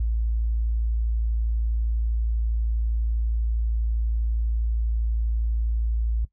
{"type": "tone", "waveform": "sine", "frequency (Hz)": 56.2, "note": "A1", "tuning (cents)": 37, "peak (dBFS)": -21, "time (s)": [0, 6.25], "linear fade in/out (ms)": 5, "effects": ["noise-tail reverb RT60 0.1 s tail -17 dB re dry"]}